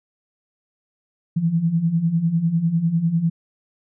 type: beating tone pair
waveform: sine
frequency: 160 / 170 Hz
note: D#3 / F3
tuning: +49 / -46 cents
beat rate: 10 Hz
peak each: -23 / -18 dBFS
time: 1.36-3.3 s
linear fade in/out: 10 ms
effects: none